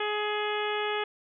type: harmonic tone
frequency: 420 Hz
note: G#4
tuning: 19 cents sharp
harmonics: 1 / 2 / 3 / 4 / 5 / 6 / 7 / 8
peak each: -31 / -34 / -36 / -37 / -38 / -39 / -39 / -40 dBFS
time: 0-1.04 s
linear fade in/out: 5 ms
effects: none